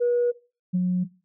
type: tone pair in turn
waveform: sine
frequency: 483.2 / 181 Hz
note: B4 / F#3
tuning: -38 / -38 cents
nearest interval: octave + perfect fourth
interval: 1700 cents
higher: first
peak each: -18 dBFS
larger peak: neither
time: 0-0.32 / 0.73-1.05 s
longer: neither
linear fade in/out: 20 ms
effects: noise-tail reverb RT60 0.3 s tail -18 dB re dry + tanh soft clip ceiling -15 dBFS